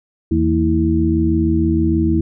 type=harmonic tone with a mistuned harmonic; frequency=81.4 Hz; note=E2; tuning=21 cents flat; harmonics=1 / 2 / 3 / 4; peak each=-18 / -21 / -20 / -16 dBFS; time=0.31-2.21 s; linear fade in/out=5 ms; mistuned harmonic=3; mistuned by=-110 cents; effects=none